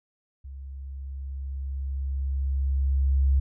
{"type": "tone with level ramp", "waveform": "sine", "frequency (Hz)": 67.8, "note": "C#2", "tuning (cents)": -38, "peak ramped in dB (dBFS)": [-37, -17], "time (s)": [0.44, 3.4], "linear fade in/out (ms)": 10, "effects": []}